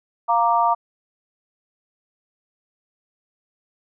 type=chord; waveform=sine; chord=Bb major; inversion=second; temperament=equal; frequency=698.5 / 932.3 / 1174.7 Hz; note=F5 / Bb5 / D6; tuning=0 / 0 / 0 cents; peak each=-20 / -18 / -21 dBFS; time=0.28-0.75 s; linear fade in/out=20 ms; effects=none